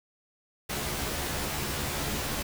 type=noise with comb filter; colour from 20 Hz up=pink; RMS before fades=-32 dBFS; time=0.69-2.43 s; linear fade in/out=10 ms; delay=14 ms; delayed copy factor=+1; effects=none